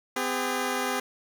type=tone pair together; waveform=10% pulse; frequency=254.9 / 404.2 Hz; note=C4 / G#4; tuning=-45 / -47 cents; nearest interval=minor sixth; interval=798 cents; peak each=-21 dBFS; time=0.16-1 s; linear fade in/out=5 ms; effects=none